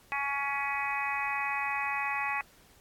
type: harmonic tone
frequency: 279.8 Hz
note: C#4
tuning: 16 cents sharp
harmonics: 3 / 4 / 5 / 6 / 7 / 8 / 9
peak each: -35 / -36 / -45 / -42 / -35 / -41 / -35 dBFS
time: 0.12-2.41 s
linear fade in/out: 0 ms
effects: pink hiss -60 dBFS RMS until 2.8 s + AAC 64 kbps